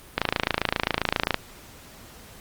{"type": "click train", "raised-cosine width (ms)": 0.3, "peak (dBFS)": -4, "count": 33, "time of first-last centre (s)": [0.18, 1.344], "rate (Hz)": 27.5, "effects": ["pink hiss -47 dBFS RMS until 2.4 s", "Opus 32 kbps"]}